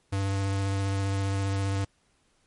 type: tone with vibrato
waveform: square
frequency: 98 Hz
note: G2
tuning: in tune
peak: -26 dBFS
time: 0.12-1.85 s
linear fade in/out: 10 ms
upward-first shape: triangle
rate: 15 Hz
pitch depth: 16 cents each way
effects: pink hiss -68 dBFS RMS until 2.46 s + MP3 48 kbps